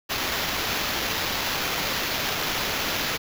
white noise with sample-and-hold, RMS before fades -27 dBFS, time 0.09-3.18 s, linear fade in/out 20 ms, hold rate 8820 Hz, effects none

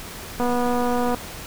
click train, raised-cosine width 1 ms, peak -11 dBFS, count 183, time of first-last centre 0.4-1.146 s, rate 244 Hz, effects pink hiss -36 dBFS RMS until 1.46 s

